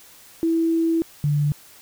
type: tone pair in turn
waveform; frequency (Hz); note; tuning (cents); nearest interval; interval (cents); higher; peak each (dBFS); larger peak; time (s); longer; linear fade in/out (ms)
sine; 328.9 / 146.51; E4 / D3; -4 / -4; octave + major second; 1400; first; -17; neither; 0.43-1.02 / 1.24-1.52; first; 0
effects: white hiss -48 dBFS RMS until 1.81 s